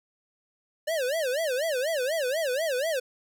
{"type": "tone with vibrato", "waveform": "square", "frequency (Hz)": 573, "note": "D5", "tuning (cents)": -43, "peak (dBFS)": -26, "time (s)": [0.87, 3], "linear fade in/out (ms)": 10, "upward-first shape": "sine", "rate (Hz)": 4.1, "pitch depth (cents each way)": 260, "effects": []}